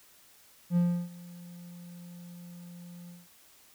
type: tone with ADSR envelope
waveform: triangle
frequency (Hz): 174.61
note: F3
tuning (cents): 0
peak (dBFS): -19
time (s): 0.7-3.28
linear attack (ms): 66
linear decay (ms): 320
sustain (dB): -23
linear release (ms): 190
effects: white hiss -59 dBFS RMS until 3.74 s